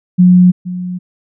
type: tone with echo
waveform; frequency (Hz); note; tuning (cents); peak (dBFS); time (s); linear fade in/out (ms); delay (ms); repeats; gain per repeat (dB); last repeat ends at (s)
sine; 180.4; F#3; -44; -3; 0.18-0.52; 20; 470; 1; -15; 0.99
effects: none